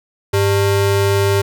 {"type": "ring-modulated tone", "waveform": "square", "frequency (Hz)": 248.6, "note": "B3", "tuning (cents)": 12, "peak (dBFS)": -10, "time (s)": [0.33, 1.42], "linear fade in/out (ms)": 10, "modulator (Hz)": 148, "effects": []}